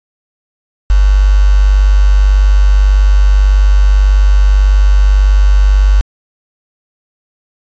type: tone with quantisation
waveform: sine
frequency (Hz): 49.13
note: G1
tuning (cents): +5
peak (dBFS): -4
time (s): 0.9-6.01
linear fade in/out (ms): 0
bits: 4
effects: resampled to 16000 Hz